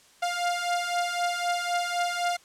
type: beating tone pair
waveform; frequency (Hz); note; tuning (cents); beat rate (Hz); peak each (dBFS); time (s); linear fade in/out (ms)
sawtooth; 700 / 703.9; F5 / F5; +4 / +13; 3.9; -26 / -24; 0.22-2.37; 10
effects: white hiss -57 dBFS RMS until 2.44 s + low-pass 9000 Hz 12 dB/octave